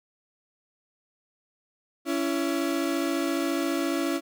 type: tone pair together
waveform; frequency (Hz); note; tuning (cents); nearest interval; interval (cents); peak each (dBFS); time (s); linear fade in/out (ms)
35% pulse; 280.1 / 334.6; C#4 / E4; +18 / +26; minor third; 308; -26; 2.05-4.21; 50
effects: none